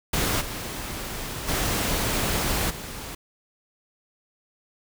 pink noise with level steps, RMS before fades -24 / -33 / -25 / -36 dBFS, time 0.13-3.15 s, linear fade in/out 5 ms, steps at 0.4 / 1.47 / 2.69 s, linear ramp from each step 20 ms, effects none

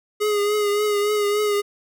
square tone with vibrato, 415.3 Hz, G#4, in tune, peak -19 dBFS, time 0.2-1.62 s, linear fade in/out 20 ms, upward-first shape triangle, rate 3.5 Hz, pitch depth 40 cents each way, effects none

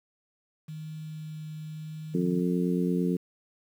sine tone with vibrato, 155.56 Hz, D#3, in tune, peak -36 dBFS, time 0.68-2.41 s, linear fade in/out 10 ms, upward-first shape triangle, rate 0.93 Hz, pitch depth 8 cents each way
harmonic tone, 88.9 Hz, F2, 31 cents sharp, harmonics 2 / 3 / 4 / 5, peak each -26 / -30 / -32 / -34 dBFS, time 2.14-3.17 s, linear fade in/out 10 ms
effects 9-bit

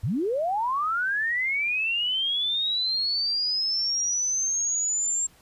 sine linear sweep, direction up, 80.3 to 7459 Hz, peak -23 dBFS, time 0.03-5.27 s, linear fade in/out 10 ms, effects pink hiss -57 dBFS RMS until 5.41 s + resampled to 32000 Hz

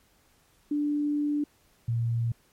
sine tone pair in turn, 293.7 / 116.55 Hz, D4 / A#2, 0 / 0 cents, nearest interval octave + major third, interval 1600 cents, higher first, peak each -24 dBFS, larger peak neither, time 0.71-1.44 / 1.88-2.32 s, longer first, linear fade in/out 5 ms, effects pink hiss -64 dBFS RMS until 2.52 s + MP3 64 kbps

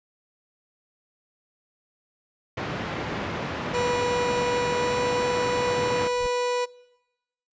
pink band-pass noise, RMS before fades -31 dBFS, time 2.57-6.08 s, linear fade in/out 5 ms, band 110 to 2500 Hz, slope 12 dB/octave
30% pulse tone with pitch glide, 488 to 491.1 Hz, B4 to B4, -21 to -10 cents, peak -21 dBFS, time 3.73-6.66 s, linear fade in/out 20 ms, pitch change +11 cents, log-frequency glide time 4.8-4.89 s
brown noise with exponential growth, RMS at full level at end -32 dBFS, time 6.04-6.27 s, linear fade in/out 0 ms, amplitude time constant 48 ms
effects noise-tail reverb RT60 1.0 s tail -22 dB re dry + resampled to 16000 Hz

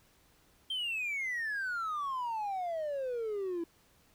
triangle exponential sweep, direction down, 3185 to 330 Hz, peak -30 dBFS, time 0.7-3.64 s, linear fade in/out 5 ms, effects tanh soft clip ceiling -28 dBFS + pink hiss -66 dBFS RMS until 4.14 s

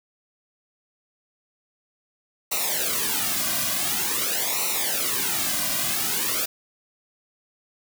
white noise with flanger, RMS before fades -25 dBFS, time 2.51-6.46 s, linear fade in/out 10 ms, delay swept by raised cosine 0.6 to 2.3 ms, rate 0.47 Hz, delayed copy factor -0.9, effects none

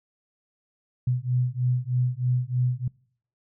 sine beating tone pair, 123.47 / 126.67 Hz, B2 / B2, 0 / +44 cents, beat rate 3.2 Hz, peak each -25 dBFS, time 1.07-2.88 s, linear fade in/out 5 ms, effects noise-tail reverb RT60 0.6 s tail -25 dB re dry

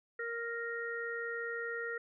harmonic tone, 466.2 Hz, A#4, in tune, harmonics 1 / 3 / 4, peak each -40 / -41 / -40 dBFS, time 0.19-1.98 s, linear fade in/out 5 ms, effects none

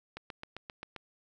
click train, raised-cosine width 0.3 ms, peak -25 dBFS, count 7, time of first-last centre 0.17-0.963 s, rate 7.57 Hz, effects none

